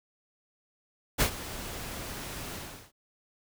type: noise with ADSR envelope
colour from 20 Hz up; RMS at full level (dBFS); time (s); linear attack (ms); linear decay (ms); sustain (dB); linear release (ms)
pink; -23; 1.18-2.92; 29; 89; -16; 370
effects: none